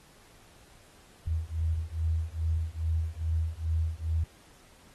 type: beating tone pair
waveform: sine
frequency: 79.6 / 82 Hz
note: D#2 / E2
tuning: +40 / -9 cents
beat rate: 2.4 Hz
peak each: -30 dBFS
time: 1.27-4.24 s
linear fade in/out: 5 ms
effects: pink hiss -58 dBFS RMS until 4.94 s + AAC 32 kbps

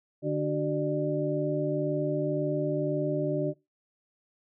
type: tone cluster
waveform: sine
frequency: 149.6 / 295.5 / 377.4 / 597 Hz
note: D3 / D4 / F#4 / D5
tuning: +32 / +11 / +34 / +28 cents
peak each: -31 dBFS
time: 0.22-3.54 s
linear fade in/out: 50 ms
effects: noise-tail reverb RT60 0.2 s tail -19 dB re dry

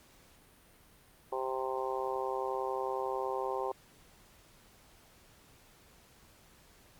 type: harmonic tone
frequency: 130.81 Hz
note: C3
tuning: in tune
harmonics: 3 / 4 / 5 / 6 / 7 / 8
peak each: -37 / -38 / -46 / -39 / -40 / -41 dBFS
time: 1.32-3.72 s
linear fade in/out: 5 ms
effects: pink hiss -61 dBFS RMS until 6.99 s + Opus 48 kbps

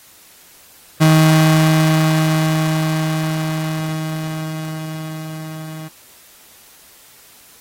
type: tone with level ramp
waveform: 35% pulse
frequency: 157.6 Hz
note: D#3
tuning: 23 cents sharp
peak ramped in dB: -6 to -27 dBFS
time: 1-5.89 s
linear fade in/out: 20 ms
effects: white hiss -46 dBFS RMS until 7.6 s + AAC 48 kbps

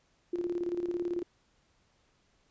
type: tone with tremolo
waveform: sine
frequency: 349.2 Hz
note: F4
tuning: in tune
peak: -28 dBFS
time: 0.33-1.23 s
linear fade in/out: 5 ms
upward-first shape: square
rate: 18 Hz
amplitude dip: 60%
effects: pink hiss -70 dBFS RMS until 2.5 s + resampled to 16000 Hz

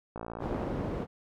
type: click train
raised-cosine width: 1 ms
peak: -24 dBFS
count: 28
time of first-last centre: 0.16-0.633 s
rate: 57.1 Hz
type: low-pass noise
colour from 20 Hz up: white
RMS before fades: -34 dBFS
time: 0.39-1.07 s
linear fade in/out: 50 ms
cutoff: 440 Hz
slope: 12 dB/octave
effects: none

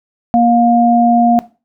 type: tone pair together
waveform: sine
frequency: 236.3 / 708 Hz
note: A#3 / F5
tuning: +24 / +23 cents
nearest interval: octave + perfect fifth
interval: 1899 cents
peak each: -10 dBFS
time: 0.34-1.39 s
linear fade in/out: 0 ms
effects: noise-tail reverb RT60 0.3 s tail -17 dB re dry

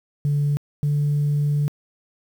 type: tone pair in turn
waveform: sine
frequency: 144.8 / 146.14 Hz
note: D3 / D3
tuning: -24 / -8 cents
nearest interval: unison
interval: 16 cents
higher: second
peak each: -16 / -16 dBFS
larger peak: neither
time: 0.25-0.57 / 0.83-1.68 s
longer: second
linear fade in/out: 0 ms
effects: tanh soft clip ceiling -15 dBFS + 8-bit

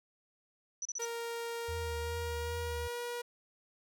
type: tone bursts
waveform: sine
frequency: 5940 Hz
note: F#8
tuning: 6 cents sharp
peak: -35 dBFS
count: 4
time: 0.82-1.051 s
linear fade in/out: 2 ms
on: 33 ms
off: 33 ms
type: tone with pitch glide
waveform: sawtooth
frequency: 466.2 to 480.1 Hz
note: A#4 to B4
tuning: 0 to -49 cents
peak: -33 dBFS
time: 0.99-3.22 s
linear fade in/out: 10 ms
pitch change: +51 cents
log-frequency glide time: 1.59-3.01 s
type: tone with vibrato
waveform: sine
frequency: 79.9 Hz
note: D#2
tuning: 47 cents sharp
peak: -38 dBFS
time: 1.68-2.88 s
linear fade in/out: 10 ms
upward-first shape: triangle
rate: 2.5 Hz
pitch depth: 100 cents each way
effects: none

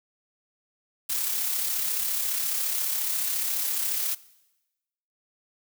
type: noise with amplitude modulation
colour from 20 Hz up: blue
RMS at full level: -26 dBFS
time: 1.09-4.15 s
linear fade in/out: 10 ms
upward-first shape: sine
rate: 34.4 Hz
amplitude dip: 35%
effects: noise-tail reverb RT60 1.0 s tail -20 dB re dry

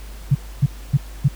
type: tone bursts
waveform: sine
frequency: 138.59 Hz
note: C#3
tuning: in tune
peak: -10 dBFS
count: 4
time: 0.31-1.284 s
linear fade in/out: 10 ms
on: 41 ms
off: 270 ms
effects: added 50 Hz sine -33 dBFS peak until 1.35 s + pink hiss -44 dBFS RMS until 1.35 s

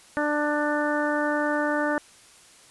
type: harmonic tone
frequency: 296.4 Hz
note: D4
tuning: 16 cents sharp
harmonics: 1 / 2 / 3 / 4 / 5 / 6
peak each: -27 / -27 / -31 / -33 / -30 / -32 dBFS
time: 0.17-1.98 s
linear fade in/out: 0 ms
effects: white hiss -52 dBFS RMS until 2.7 s + resampled to 24000 Hz

